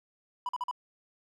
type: tone bursts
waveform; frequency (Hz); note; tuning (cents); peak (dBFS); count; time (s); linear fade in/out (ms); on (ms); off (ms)
triangle; 987.8; B5; 0; -28; 4; 0.46-0.712; 2; 30; 44
effects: none